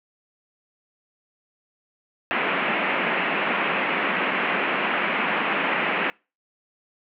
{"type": "band-pass noise", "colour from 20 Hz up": "white", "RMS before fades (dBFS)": -24, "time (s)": [2.31, 6.1], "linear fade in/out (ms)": 0, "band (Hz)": [170, 2700], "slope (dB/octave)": 48, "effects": ["noise-tail reverb RT60 0.3 s tail -26 dB re dry"]}